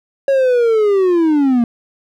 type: linear sweep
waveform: triangle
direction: down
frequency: 554.4 to 229.7 Hz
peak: -8 dBFS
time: 0.28-1.64 s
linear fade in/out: 2 ms
effects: none